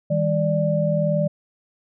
sine tone cluster, 159.3 / 200.5 / 589 Hz, D#3 / G3 / D5, +41 / +39 / +5 cents, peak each -21 / -26 / -21 dBFS, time 0.1-1.28 s, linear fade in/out 10 ms, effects none

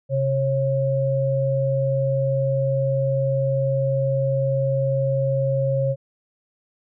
sine tone pair together, 133.66 / 544 Hz, C3 / C#5, +37 / -33 cents, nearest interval 2 octaves, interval 2430 cents, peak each -21 dBFS, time 0.09-5.96 s, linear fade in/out 50 ms, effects none

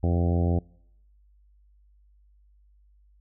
harmonic tone, 86.3 Hz, F2, 20 cents flat, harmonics 1 / 2 / 3 / 4 / 5 / 6 / 7 / 8 / 9, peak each -22 / -28 / -32 / -34 / -36 / -38 / -39 / -40 / -41 dBFS, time 0.03-0.59 s, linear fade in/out 5 ms, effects noise-tail reverb RT60 0.8 s tail -26 dB re dry + added 50 Hz sine -56 dBFS peak until 3.2 s

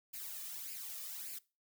blue noise with flanger, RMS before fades -45 dBFS, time 0.13-1.39 s, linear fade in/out 10 ms, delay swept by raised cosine 0.41 to 1.71 ms, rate 1.7 Hz, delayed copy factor +0.65, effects noise-tail reverb RT60 0.3 s tail -21 dB re dry

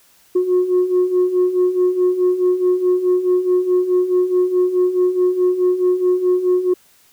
sine beating tone pair, 359.8 / 364.5 Hz, F#4 / F#4, -48 / -26 cents, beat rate 4.7 Hz, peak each -18 / -13 dBFS, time 0.35-6.74 s, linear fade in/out 10 ms, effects tanh soft clip ceiling -9 dBFS + white hiss -53 dBFS RMS until 7.12 s

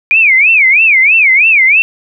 sine tone with vibrato, 2349 Hz, D7, in tune, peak -4 dBFS, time 0.11-1.82 s, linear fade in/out 0 ms, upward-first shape sine, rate 3.1 Hz, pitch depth 240 cents each way, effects none

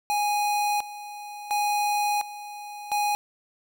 square tone with tremolo, 828 Hz, G#5, 5 cents flat, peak -23 dBFS, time 0.1-3.15 s, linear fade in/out 0 ms, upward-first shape square, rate 0.71 Hz, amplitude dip 80%, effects none

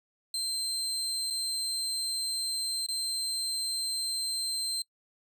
30% pulse tone with dropouts, 4129 Hz, C8, 24 cents flat, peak -27 dBFS, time 0.34-4.82 s, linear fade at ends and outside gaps 2 ms, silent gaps 1.302-1.306 / 2.864-2.886 s, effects noise-tail reverb RT60 0.1 s tail -24 dB re dry

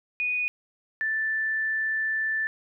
sine tone pair in turn, 2474 / 1762.7 Hz, D#7 / A6, -10 / +3 cents, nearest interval tritone, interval 587 cents, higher first, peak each -24 dBFS, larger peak neither, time 0.2-0.48 / 1.01-2.47 s, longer second, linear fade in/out 0 ms, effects none

